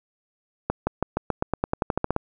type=accelerating click train; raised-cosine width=1 ms; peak=-8 dBFS; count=15; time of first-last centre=0.7-2.164 s; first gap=170 ms; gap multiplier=0.92; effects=none